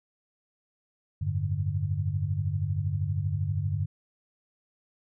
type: tone cluster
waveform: sine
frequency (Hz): 84.9 / 97.6 / 110.2 / 145.7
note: F2 / G2 / A2 / D3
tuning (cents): -48 / -7 / +3 / -13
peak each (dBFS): -37 / -28 / -36 / -31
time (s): 1.21-3.86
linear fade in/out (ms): 10
effects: none